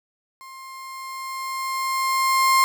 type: tone with level ramp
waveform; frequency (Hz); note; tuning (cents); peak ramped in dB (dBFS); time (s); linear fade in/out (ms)
35% pulse; 1059; C6; +21; -38 to -12; 0.41-2.64; 0
effects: none